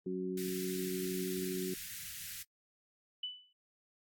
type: harmonic tone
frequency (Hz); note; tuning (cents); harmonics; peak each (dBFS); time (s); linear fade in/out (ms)
92.5; F#2; 0; 2 / 3 / 4; -39 / -42 / -37; 0.06-1.74; 5
type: band-stop noise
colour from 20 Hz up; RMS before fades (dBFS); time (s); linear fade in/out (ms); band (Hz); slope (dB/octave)
white; -45; 0.37-2.43; 5; 190 to 1500; 48
type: tone with exponential decay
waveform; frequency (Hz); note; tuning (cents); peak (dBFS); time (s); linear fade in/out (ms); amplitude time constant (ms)
sine; 2987; F#7; +16; -34; 3.23-3.53; 5; 65
effects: noise-tail reverb RT60 0.1 s tail -25 dB re dry + AAC 64 kbps